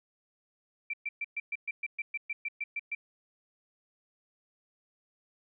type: tone bursts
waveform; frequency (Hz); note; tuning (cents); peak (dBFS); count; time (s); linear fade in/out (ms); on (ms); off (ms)
sine; 2344; D7; -4; -31; 14; 0.9-2.95; 5; 35; 120
effects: none